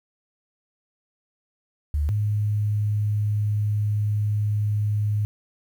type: tone pair in turn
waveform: sine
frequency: 74.1 / 104.79 Hz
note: D2 / G#2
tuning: +16 / +16 cents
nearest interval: tritone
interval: 600 cents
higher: second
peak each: -20 dBFS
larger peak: neither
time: 1.94-2.09 / 2.09-5.25 s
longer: second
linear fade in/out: 0 ms
effects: 9-bit